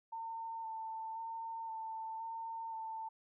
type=tone with vibrato; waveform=sine; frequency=899 Hz; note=A5; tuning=37 cents sharp; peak=-40 dBFS; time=0.12-3.09 s; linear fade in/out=10 ms; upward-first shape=square; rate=0.96 Hz; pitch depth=15 cents each way; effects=none